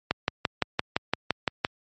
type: click train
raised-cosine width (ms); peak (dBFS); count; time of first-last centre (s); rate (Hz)
0.3; -6; 10; 0.11-1.648; 5.85
effects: high-pass 80 Hz 12 dB/octave + MP3 32 kbps